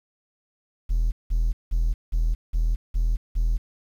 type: tone bursts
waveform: triangle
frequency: 40.67 Hz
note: E1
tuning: 23 cents flat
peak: -16 dBFS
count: 7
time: 0.89-3.58 s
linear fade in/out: 20 ms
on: 230 ms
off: 180 ms
effects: tanh soft clip ceiling -14 dBFS + 9-bit